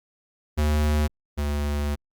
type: tone pair in turn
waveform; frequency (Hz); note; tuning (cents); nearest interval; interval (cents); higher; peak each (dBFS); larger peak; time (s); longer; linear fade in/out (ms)
square; 75.3 / 72.95; D2 / D2; +44 / -11; minor second; 55; first; -20 / -24; first; 0.57-1.08 / 1.37-1.96; second; 20
effects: Opus 48 kbps